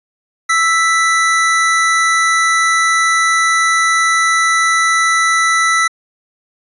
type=tone pair together; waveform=square; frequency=1318.5 / 1975.5 Hz; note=E6 / B6; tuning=0 / 0 cents; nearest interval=perfect fifth; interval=700 cents; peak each=-14 dBFS; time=0.49-5.88 s; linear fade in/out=10 ms; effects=resampled to 24000 Hz